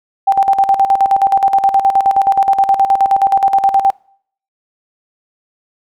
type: tone with tremolo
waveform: sine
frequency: 784 Hz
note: G5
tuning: in tune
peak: -6 dBFS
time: 0.27-3.91 s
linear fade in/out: 10 ms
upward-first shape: square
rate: 9.5 Hz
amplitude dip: 70%
effects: noise-tail reverb RT60 0.6 s tail -25 dB re dry